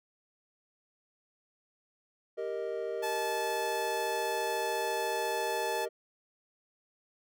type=chord; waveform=triangle; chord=Eb major; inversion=first; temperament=equal; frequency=392 / 466.2 / 622.3 Hz; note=G4 / Bb4 / Eb5; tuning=0 / 0 / 0 cents; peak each=-36 / -34 / -36 dBFS; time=2.37-5.89 s; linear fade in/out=20 ms
type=tone; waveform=sawtooth; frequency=868 Hz; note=A5; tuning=24 cents flat; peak=-29 dBFS; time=3.02-5.86 s; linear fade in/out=20 ms
effects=none